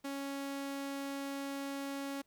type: tone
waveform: sawtooth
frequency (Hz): 277.2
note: C#4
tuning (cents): 0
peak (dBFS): -34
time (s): 0.04-2.22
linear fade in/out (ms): 10
effects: pink hiss -75 dBFS RMS until 2.26 s